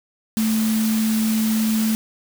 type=tone in noise; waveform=sine; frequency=220 Hz; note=A3; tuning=in tune; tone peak=-17 dBFS; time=0.37-1.95 s; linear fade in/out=0 ms; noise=white; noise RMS=-29 dBFS; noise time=0.37-1.95 s; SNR=+9 dB; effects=none